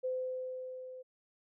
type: tone with level ramp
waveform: sine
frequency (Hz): 512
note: C5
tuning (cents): -38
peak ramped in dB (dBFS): -31 to -45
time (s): 0.03-1.03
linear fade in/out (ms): 20
effects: none